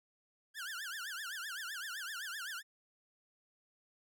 sawtooth tone with vibrato, 1568 Hz, G6, in tune, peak -37 dBFS, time 0.54-2.63 s, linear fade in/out 50 ms, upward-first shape triangle, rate 7.8 Hz, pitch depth 270 cents each way, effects none

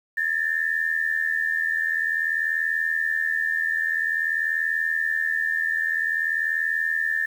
sine tone pair together, 1718 / 1798.5 Hz, A6 / A6, -42 / +37 cents, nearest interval minor second, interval 79 cents, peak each -26 / -23 dBFS, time 0.17-7.26 s, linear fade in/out 5 ms, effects 8-bit

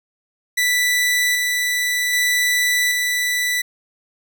sawtooth tone with tremolo, 1975 Hz, B6, in tune, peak -12 dBFS, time 0.57-3.62 s, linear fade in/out 10 ms, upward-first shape square, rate 0.64 Hz, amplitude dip 25%, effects none

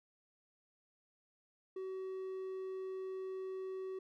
triangle tone, 378.2 Hz, F#4, 38 cents sharp, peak -38 dBFS, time 1.76-3.99 s, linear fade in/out 5 ms, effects none

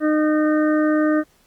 harmonic tone, 306.1 Hz, D#4, 28 cents flat, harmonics 1 / 2 / 4 / 5 / 6, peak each -16 / -22 / -28 / -30 / -32 dBFS, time 0-1.24 s, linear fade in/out 50 ms, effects pink hiss -58 dBFS RMS until 1.46 s + Opus 32 kbps

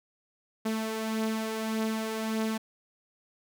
sawtooth beating tone pair, 219.2 / 220.9 Hz, A3 / A3, -6 / +7 cents, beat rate 1.7 Hz, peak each -32 / -26 dBFS, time 0.65-2.58 s, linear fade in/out 10 ms, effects none

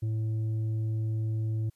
sine tone with tanh clipping, 110 Hz, A2, in tune, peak -28 dBFS, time 0.02-1.7 s, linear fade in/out 10 ms, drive 5 dB, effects white hiss -73 dBFS RMS until 1.75 s + resampled to 32000 Hz

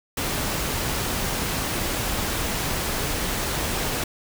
pink noise, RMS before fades -26 dBFS, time 0.17-4.04 s, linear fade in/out 5 ms, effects none

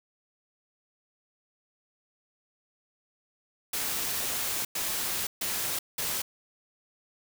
white noise bursts at uneven times, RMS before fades -31 dBFS, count 4, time 3.73-4.65 / 4.75-5.27 / 5.41-5.79 / 5.98-6.22 s, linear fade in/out 5 ms, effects none

